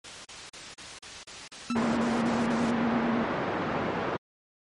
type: noise bursts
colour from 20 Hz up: white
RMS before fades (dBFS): -40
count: 11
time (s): 0.04-2.71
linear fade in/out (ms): 5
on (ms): 210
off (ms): 36
type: tone with exponential decay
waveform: sawtooth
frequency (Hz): 1327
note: E6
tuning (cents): +11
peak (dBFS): -26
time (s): 1.7-1.86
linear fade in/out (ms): 1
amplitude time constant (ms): 33
type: tone with vibrato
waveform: sine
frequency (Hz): 233.1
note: A#3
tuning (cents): 0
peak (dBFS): -26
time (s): 1.7-3.24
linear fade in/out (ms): 2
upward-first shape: sine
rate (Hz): 9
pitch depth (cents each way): 59
type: band-pass noise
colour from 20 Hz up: pink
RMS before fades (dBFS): -30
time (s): 1.75-4.17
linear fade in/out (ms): 10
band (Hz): 200 to 1500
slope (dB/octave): 12
effects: low-pass 6000 Hz 12 dB/octave + MP3 48 kbps